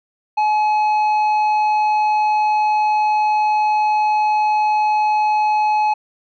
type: tone with tanh clipping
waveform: triangle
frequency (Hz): 850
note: G#5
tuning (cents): +40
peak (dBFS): -15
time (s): 0.37-5.94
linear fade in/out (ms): 10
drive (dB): 11
effects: none